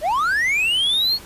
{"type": "linear sweep", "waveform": "triangle", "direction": "up", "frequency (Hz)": [554.4, 4407], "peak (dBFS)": -15, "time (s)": [0.01, 1.19], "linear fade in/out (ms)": 50, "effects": ["pink hiss -41 dBFS RMS until 1.25 s", "resampled to 32000 Hz"]}